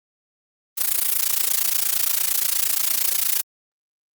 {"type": "noise with amplitude modulation", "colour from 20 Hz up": "blue", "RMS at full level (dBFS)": -17, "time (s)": [0.77, 3.42], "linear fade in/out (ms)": 20, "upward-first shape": "sine", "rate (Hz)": 28.6, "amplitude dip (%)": 85, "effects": ["Opus 32 kbps"]}